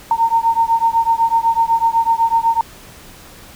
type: beating tone pair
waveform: sine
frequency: 911 / 919 Hz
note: A#5 / A#5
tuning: -40 / -25 cents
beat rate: 8 Hz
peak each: -15 dBFS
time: 0.11-2.61 s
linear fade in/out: 2 ms
effects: pink hiss -40 dBFS RMS until 3.55 s